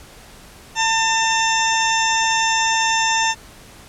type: harmonic tone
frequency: 898 Hz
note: A5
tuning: 35 cents sharp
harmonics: 1 / 2 / 3 / 4 / 6 / 7 / 8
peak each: -19 / -22 / -24 / -25 / -27 / -27 / -28 dBFS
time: 0.75-3.35 s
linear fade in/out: 50 ms
effects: pink hiss -43 dBFS RMS until 3.88 s + low-pass 12000 Hz 12 dB/octave